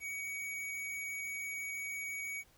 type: tone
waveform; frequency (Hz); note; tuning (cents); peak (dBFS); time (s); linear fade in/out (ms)
square; 2253; C#7; +28; -39; 0-2.44; 50
effects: pink hiss -66 dBFS RMS until 2.57 s